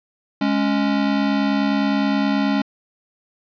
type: tone pair together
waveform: square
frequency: 207.7 / 277.2 Hz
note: G#3 / C#4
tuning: 0 / 0 cents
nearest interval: perfect fourth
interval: 500 cents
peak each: -21 / -20 dBFS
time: 0.41-2.62 s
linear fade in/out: 5 ms
effects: resampled to 11025 Hz + 9-bit